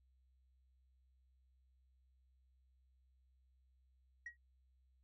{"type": "tone with exponential decay", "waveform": "sine", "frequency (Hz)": 1902, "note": "A#6", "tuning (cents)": 34, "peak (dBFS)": -40, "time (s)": [4.26, 4.37], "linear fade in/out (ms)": 5, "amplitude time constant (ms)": 22, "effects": ["tanh soft clip ceiling -42 dBFS", "added 64 Hz sine -70 dBFS peak until 5.03 s"]}